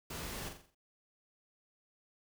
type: noise with echo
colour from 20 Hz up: pink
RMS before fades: -43 dBFS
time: 0.1-0.49 s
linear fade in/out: 5 ms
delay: 43 ms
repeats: 6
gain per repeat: -6 dB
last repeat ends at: 0.748 s
effects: none